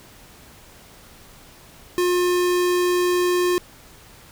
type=tone; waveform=square; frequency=356.9 Hz; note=F4; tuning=38 cents sharp; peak=-18 dBFS; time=1.98-3.58 s; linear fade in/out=0 ms; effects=pink hiss -47 dBFS RMS until 4.31 s